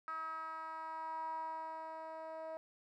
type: tone with band-pass filter sweep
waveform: 10% pulse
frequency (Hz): 320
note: D#4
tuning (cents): +49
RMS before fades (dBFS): -44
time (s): 0.08-2.57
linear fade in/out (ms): 0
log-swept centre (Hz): 1300 to 700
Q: 6.6
effects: none